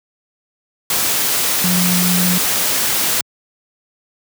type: tone in noise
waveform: sine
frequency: 180 Hz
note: F#3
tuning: 47 cents flat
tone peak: -15 dBFS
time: 1.64-2.38 s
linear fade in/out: 2 ms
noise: white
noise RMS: -17 dBFS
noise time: 0.9-3.21 s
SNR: -1 dB
effects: high-pass 100 Hz 12 dB/octave